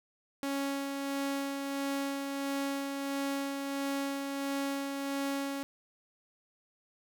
sawtooth tone with tremolo, 277.2 Hz, C#4, in tune, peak -27 dBFS, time 0.43-5.63 s, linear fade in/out 0 ms, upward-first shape sine, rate 1.5 Hz, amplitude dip 35%, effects none

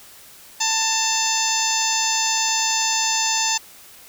harmonic tone with a mistuned harmonic, 891 Hz, A5, 22 cents sharp, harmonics 1 / 2 / 3 / 4 / 5 / 6 / 7 / 8, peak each -25 / -30 / -28 / -28 / -29 / -26 / -25 / -25 dBFS, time 0.6-3.58 s, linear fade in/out 10 ms, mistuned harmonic 6, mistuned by -69 cents, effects white hiss -45 dBFS RMS until 4.08 s

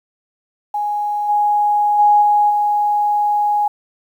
sine tone with level steps, 830.6 Hz, G#5, in tune, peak -17 / -12 / -8 / -10 / -13 dBFS, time 0.74-3.68 s, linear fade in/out 5 ms, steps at 1.28 / 1.98 / 2.21 / 2.49 s, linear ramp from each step 20 ms, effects 8-bit

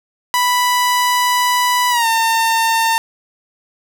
sawtooth tone with pitch glide, 987.8 to 905.8 Hz, B5 to A#5, 0 to -50 cents, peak -9 dBFS, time 0.34-2.98 s, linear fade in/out 0 ms, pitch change -150 cents, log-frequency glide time 1.9-2.07 s, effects none

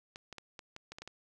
clicks, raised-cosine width 0.2 ms, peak -28 dBFS, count 9, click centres 0.159 / 0.327 / 0.383 / 0.592 / 0.764 / 0.92 / 0.985 / 1.02 / 1.076 s, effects none

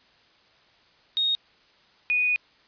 sine tone pair in turn, 3729 / 2474 Hz, A#7 / D#7, 0 / -10 cents, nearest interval perfect fifth, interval 710 cents, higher first, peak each -21 / -20 dBFS, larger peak second, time 1.17-1.35 / 2.1-2.36 s, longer second, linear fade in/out 0 ms, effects white hiss -59 dBFS RMS until 2.67 s + resampled to 11025 Hz

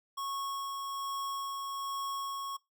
square tone with tremolo, 1100 Hz, C#6, 14 cents flat, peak -35 dBFS, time 0.17-2.57 s, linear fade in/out 10 ms, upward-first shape sine, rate 1.2 Hz, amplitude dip 25%, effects noise-tail reverb RT60 0.2 s tail -23 dB re dry

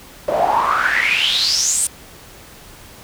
pink noise with band-pass filter sweep, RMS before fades -17 dBFS, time 0.28-1.87 s, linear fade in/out 2 ms, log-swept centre 550 to 9200 Hz, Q 8.7, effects pink hiss -41 dBFS RMS until 3.03 s

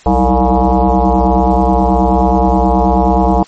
sine tone with frequency modulation, 324.7 Hz, E4, 26 cents flat, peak -7 dBFS, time 0.06-3.43 s, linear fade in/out 2 ms, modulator 128 Hz, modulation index 4.6, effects white hiss -42 dBFS RMS until 3.47 s + MP3 32 kbps

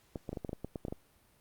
clicks, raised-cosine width 2 ms, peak -24 dBFS, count 12, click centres 0.158 / 0.292 / 0.33 / 0.372 / 0.448 / 0.493 / 0.531 / 0.646 / 0.758 / 0.851 / 0.883 / 0.925 s, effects pink hiss -67 dBFS RMS until 1.4 s + Opus 48 kbps

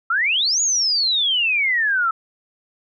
sine exponential two-way sweep, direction up then down, 1298 to 6900 to 1298 Hz, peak -16 dBFS, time 0.1-2.11 s, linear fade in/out 5 ms, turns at 0.61 s, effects none

